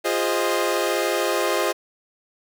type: chord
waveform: sawtooth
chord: F minor seventh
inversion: none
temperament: equal with one note detuned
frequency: 349.2 / 410.5 / 523.3 / 622.3 Hz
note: F4 / Ab4 / C5 / Eb5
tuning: 0 / -20 / 0 / 0 cents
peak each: -22 dBFS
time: 0.04-1.73 s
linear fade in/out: 20 ms
effects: none